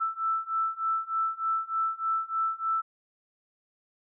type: beating tone pair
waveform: sine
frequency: 1322 / 1325.3 Hz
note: E6 / E6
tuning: +5 / +9 cents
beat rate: 3.3 Hz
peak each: -30 / -29 dBFS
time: 0-2.82 s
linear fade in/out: 20 ms
effects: none